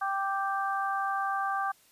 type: harmonic tone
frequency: 392 Hz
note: G4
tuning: in tune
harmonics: 2 / 3 / 4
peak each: -31 / -31 / -35 dBFS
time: 0.01-1.72 s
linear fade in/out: 10 ms
effects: white hiss -62 dBFS RMS until 1.91 s + resampled to 32000 Hz